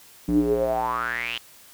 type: tone with band-pass filter sweep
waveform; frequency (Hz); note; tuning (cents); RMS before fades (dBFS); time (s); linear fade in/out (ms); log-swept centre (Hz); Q
square; 58.9; A#1; +19; -24; 0.28-1.38; 5; 240 to 3100; 8.8
effects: white hiss -50 dBFS RMS until 1.73 s